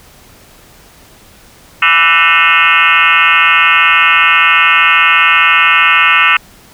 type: tone with frequency modulation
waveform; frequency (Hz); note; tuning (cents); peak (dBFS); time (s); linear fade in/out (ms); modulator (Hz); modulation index
sine; 1988; B6; +11; -5; 1.82-6.37; 5; 165; 5.1
effects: pink hiss -41 dBFS RMS until 6.73 s